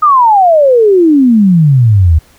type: exponential sweep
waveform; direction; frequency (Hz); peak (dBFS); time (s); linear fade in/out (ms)
sine; down; 1262 to 75.3; -3; 0.02-2.19; 10
effects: pink hiss -45 dBFS RMS until 2.38 s